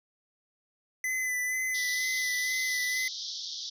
square tone with vibrato, 2013 Hz, B6, 33 cents sharp, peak -29 dBFS, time 1.04-3.08 s, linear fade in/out 2 ms, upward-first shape sine, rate 2.1 Hz, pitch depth 23 cents each way
white band-pass noise, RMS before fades -38 dBFS, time 1.74-3.7 s, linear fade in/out 10 ms, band 3300 to 5900 Hz, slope 96 dB/octave
effects none

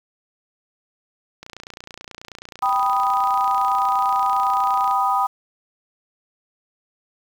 click train, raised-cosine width 0.2 ms, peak -19 dBFS, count 103, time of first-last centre 1.43-4.911 s, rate 29.3 Hz
sine chord, G augmented, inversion none, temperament equal, 784 / 987.8 / 1244.5 Hz, G5 / B5 / D#6, 0 / 0 / 0 cents, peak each -21 dBFS, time 2.62-5.27 s, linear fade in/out 10 ms
effects 7-bit

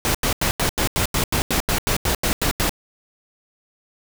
pink noise bursts, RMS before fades -20 dBFS, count 15, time 0.05-2.694 s, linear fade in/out 0 ms, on 96 ms, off 86 ms, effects none

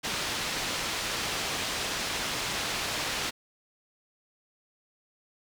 white low-pass noise, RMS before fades -32 dBFS, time 0.03-3.31 s, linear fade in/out 20 ms, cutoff 4800 Hz, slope 12 dB/octave, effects none

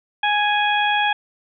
harmonic tone, 831 Hz, G#5, 1 cent sharp, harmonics 1 / 2 / 3 / 4, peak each -19 / -22 / -24 / -25 dBFS, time 0.23-1.13 s, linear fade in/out 5 ms, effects none

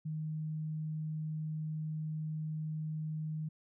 sine tone, 155.56 Hz, D#3, in tune, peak -35 dBFS, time 0.05-3.49 s, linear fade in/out 10 ms, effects none

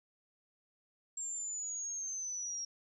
sine linear sweep, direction down, 7459 to 5588 Hz, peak -37 dBFS, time 1.17-2.65 s, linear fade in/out 5 ms, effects none

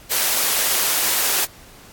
white high-pass noise, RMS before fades -19 dBFS, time 0.1-1.46 s, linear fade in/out 20 ms, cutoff 360 Hz, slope 12 dB/octave, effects pink hiss -45 dBFS RMS until 1.92 s + AAC 64 kbps

